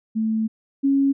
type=tone pair in turn; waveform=sine; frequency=220.4 / 275.5 Hz; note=A3 / C#4; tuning=+3 / -11 cents; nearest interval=major third; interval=386 cents; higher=second; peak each=-19 / -15 dBFS; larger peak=second; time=0.15-0.48 / 0.83-1.13 s; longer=first; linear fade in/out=20 ms; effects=none